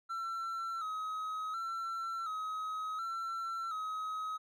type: tone with vibrato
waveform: triangle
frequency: 1308 Hz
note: E6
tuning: 14 cents flat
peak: -34 dBFS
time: 0.09-4.38 s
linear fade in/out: 20 ms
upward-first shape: square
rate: 0.69 Hz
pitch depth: 51 cents each way
effects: none